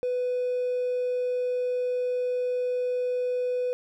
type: tone with hard clipping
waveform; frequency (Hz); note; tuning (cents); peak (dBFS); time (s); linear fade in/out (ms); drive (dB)
triangle; 497.5; B4; +13; -25; 0.03-3.73; 0; 4
effects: none